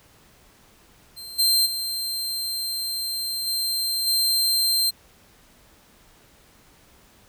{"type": "tone with level steps", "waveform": "sawtooth", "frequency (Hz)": 4147, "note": "C8", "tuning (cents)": -16, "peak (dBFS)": [-33, -14, -23, -20, -16], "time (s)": [1.16, 4.91], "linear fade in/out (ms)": 20, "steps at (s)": [1.38, 1.65, 3.46, 4.06], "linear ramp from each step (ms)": 20, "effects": ["pink hiss -55 dBFS RMS until 7.28 s"]}